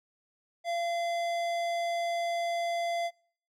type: tone with tanh clipping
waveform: sine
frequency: 685 Hz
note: F5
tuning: 34 cents flat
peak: -31 dBFS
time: 0.64-3.11 s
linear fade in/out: 50 ms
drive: 18 dB
effects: noise-tail reverb RT60 0.5 s tail -23 dB re dry